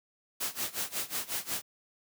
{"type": "noise with tremolo", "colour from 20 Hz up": "white", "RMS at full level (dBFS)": -32, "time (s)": [0.4, 1.62], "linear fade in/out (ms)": 10, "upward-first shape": "sine", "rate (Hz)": 5.5, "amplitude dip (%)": 90, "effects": ["high-pass 100 Hz 12 dB/octave"]}